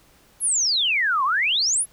sine exponential two-way sweep, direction down then up, 11450 to 1013 to 11450 Hz, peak -18 dBFS, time 0.4-1.86 s, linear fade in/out 50 ms, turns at 1.24 s, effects pink hiss -56 dBFS RMS until 1.92 s

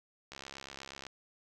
click train, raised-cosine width 0.2 ms, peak -27 dBFS, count 52, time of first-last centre 0.32-1.067 s, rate 68.3 Hz, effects none

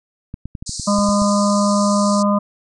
clicks, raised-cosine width 5 ms, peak -16 dBFS, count 9, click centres 0.341 / 0.456 / 0.552 / 0.625 / 0.694 / 0.797 / 0.987 / 1.089 / 1.219 s
pink band-pass noise, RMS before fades -29 dBFS, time 0.66-2.23 s, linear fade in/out 10 ms, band 4200 to 9000 Hz, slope 96 dB/octave
harmonic tone, 203.8 Hz, G#3, 32 cents flat, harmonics 1 / 3 / 5 / 6, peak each -15 / -20 / -22 / -23 dBFS, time 0.87-2.39 s, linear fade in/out 10 ms
effects none

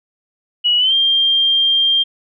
sine tone with pitch glide, 2925 to 3190 Hz, F#7 to G7, -21 to +30 cents, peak -11 dBFS, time 0.64-2.04 s, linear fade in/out 20 ms, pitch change +151 cents, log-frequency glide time 0.78-0.94 s, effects none

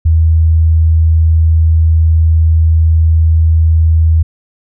sine tone, 80.6 Hz, E2, 38 cents flat, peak -5 dBFS, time 0.05-4.23 s, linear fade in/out 10 ms, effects none

